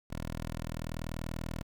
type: tone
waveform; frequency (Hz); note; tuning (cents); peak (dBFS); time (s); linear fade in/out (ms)
10% pulse; 40.37; E1; -35; -28; 0.1-1.63; 10
effects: 10-bit